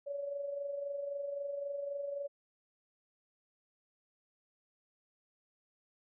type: tone with amplitude modulation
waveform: sine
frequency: 566 Hz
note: C#5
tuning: 36 cents sharp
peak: -34 dBFS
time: 0.06-2.28 s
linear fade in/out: 20 ms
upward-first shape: sine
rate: 23.8 Hz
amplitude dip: 50%
effects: none